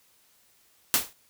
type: noise with exponential decay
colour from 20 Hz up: white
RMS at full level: -18 dBFS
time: 0.94-1.13 s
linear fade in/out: 0 ms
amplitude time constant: 40 ms
effects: white hiss -63 dBFS RMS until 1.29 s